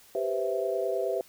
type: chord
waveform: sine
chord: C major seventh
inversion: second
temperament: equal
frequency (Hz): 392 / 493.9 / 523.3 / 659.3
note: G4 / B4 / C5 / E5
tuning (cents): 0 / 0 / 0 / 0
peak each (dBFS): -31 / -33 / -33 / -31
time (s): 0.15-1.21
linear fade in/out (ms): 2
effects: white hiss -56 dBFS RMS until 1.28 s